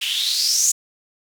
blue noise with band-pass filter sweep, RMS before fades -20 dBFS, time 0.01-0.72 s, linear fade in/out 10 ms, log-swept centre 2800 to 7000 Hz, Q 7, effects none

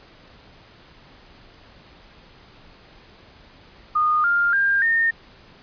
sine tone with pitch steps, 1227 / 1401.3 / 1600.4 / 1827.8 Hz, D#6 / F6 / G6 / A#6, -25 / +5 / +35 / -35 cents, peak -16 dBFS, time 3.95-5.11 s, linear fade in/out 10 ms, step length 290 ms, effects pink hiss -49 dBFS RMS until 5.62 s + resampled to 11025 Hz

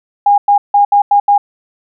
sine tone bursts at uneven times, 814 Hz, G#5, 35 cents flat, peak -5 dBFS, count 6, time 0.26-0.38 / 0.48-0.58 / 0.74-0.85 / 0.92-1.02 / 1.11-1.2 / 1.28-1.38 s, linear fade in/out 5 ms, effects none

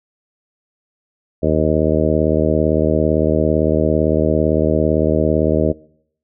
harmonic tone, 77.78 Hz, D#2, in tune, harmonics 1 / 2 / 3 / 4 / 5 / 6 / 7 / 8, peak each -21 / -21 / -21 / -21 / -21 / -21 / -21 / -21 dBFS, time 1.42-5.73 s, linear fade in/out 20 ms, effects noise-tail reverb RT60 0.7 s tail -23 dB re dry

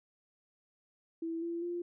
sine tone with pitch steps, 329.6 / 338.7 / 348 Hz, E4 / E4 / F4, 0 / +47 / -6 cents, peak -34 dBFS, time 1.22-1.82 s, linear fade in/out 5 ms, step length 200 ms, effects none

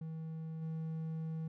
triangle tone with level steps, 160.4 Hz, E3, 47 cents flat, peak -38 / -35 dBFS, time 0.01-1.48 s, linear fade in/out 5 ms, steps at 0.61 s, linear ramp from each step 20 ms, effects none

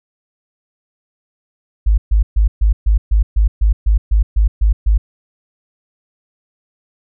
sine tone bursts, 51.91 Hz, G#1, in tune, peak -8 dBFS, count 13, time 1.86-4.98 s, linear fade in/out 10 ms, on 120 ms, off 130 ms, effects none

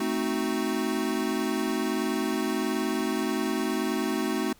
square chord, A diminished seventh, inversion none, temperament equal, 220 / 261.6 / 311.1 / 370 Hz, A3 / C4 / Eb4 / Gb4, 0 / 0 / 0 / 0 cents, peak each -32 dBFS, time 0-4.53 s, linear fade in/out 5 ms, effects pink hiss -58 dBFS RMS until 4.59 s

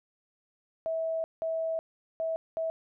sine tone bursts at uneven times, 650 Hz, E5, 24 cents flat, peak -28 dBFS, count 4, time 0.86-1.24 / 1.42-1.79 / 2.2-2.36 / 2.57-2.7 s, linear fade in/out 0 ms, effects none

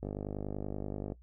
click train, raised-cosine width 2 ms, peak -24 dBFS, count 56, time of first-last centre 0.03-1.121 s, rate 50.4 Hz, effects noise-tail reverb RT60 0.1 s tail -18 dB re dry + added 60 Hz sine -54 dBFS peak until 1.22 s

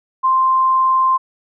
sine tone, 1046.5 Hz, C6, in tune, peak -11 dBFS, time 0.23-1.18 s, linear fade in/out 20 ms, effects none

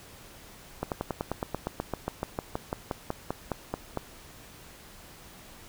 slowing click train, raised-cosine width 1 ms, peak -15 dBFS, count 22, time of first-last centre 0.83-3.973 s, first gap 88 ms, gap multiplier 1.05, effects pink hiss -50 dBFS RMS until 5.68 s

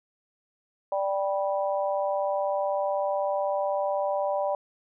harmonic tone, 196 Hz, G3, in tune, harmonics 3 / 4 / 5, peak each -26 / -30 / -33 dBFS, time 0.92-4.55 s, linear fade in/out 2 ms, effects none

